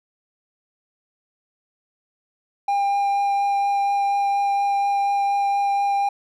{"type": "tone with vibrato", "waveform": "triangle", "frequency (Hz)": 801, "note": "G5", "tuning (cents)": 37, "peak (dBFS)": -16, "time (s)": [2.68, 6.09], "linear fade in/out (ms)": 5, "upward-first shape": "triangle", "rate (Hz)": 4.2, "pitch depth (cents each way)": 9, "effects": []}